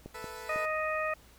clicks, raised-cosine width 2 ms, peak -28 / -28 / -29 dBFS, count 3, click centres 0.06 / 0.243 / 0.56 s
15% pulse chord, A suspended second, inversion none, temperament equal, 440 / 493.9 / 659.3 Hz, A4 / B4 / E5, 0 / 0 / 0 cents, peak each -38 / -38 / -44 dBFS, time 0.14-0.66 s, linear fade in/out 10 ms
harmonic tone, 623 Hz, D#5, 2 cents sharp, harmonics 1 / 2 / 3 / 4, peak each -33 / -34 / -36 / -38 dBFS, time 0.49-1.14 s, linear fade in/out 5 ms
effects added 60 Hz sine -59 dBFS peak until 1.38 s + pink hiss -59 dBFS RMS until 1.38 s

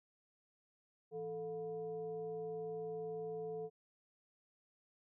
sine tone with frequency modulation, 440 Hz, A4, in tune, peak -40 dBFS, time 1.11-3.7 s, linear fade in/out 50 ms, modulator 274 Hz, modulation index 0.54, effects none

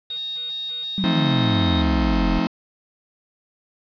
sine tone, 3729 Hz, A#7, in tune, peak -26 dBFS, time 0.1-1.82 s, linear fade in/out 5 ms
sine exponential sweep, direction down, 198.4 to 40.15 Hz, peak -20 dBFS, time 0.98-2.39 s, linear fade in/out 0 ms
45% pulse chord, F dominant seventh, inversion none, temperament just, 174.61 / 218.3 / 261.9 / 314.3 Hz, F3 / A3 / C4 / Eb4, 0 / -13 / +2 / +18 cents, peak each -25 dBFS, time 1.04-2.47 s, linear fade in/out 0 ms
effects resampled to 11025 Hz + 7-bit

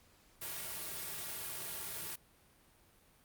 white noise with comb filter, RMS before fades -42 dBFS, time 0.41-2.16 s, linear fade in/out 10 ms, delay 3.9 ms, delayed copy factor -1, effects pink hiss -66 dBFS RMS until 3.24 s + Opus 48 kbps

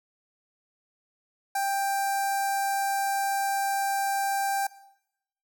sawtooth tone with notch filter, 789 Hz, G5, 11 cents sharp, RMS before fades -27 dBFS, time 1.55-4.67 s, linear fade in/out 5 ms, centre 3100 Hz, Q 0.68, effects noise-tail reverb RT60 0.8 s tail -18 dB re dry

